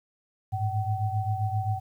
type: tone cluster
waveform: sine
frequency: 101.9 / 109.5 / 761 Hz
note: G#2 / A2 / F#5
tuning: -32 / -8 / +48 cents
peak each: -28 / -30 / -31 dBFS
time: 0.52-1.8 s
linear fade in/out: 20 ms
effects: 10-bit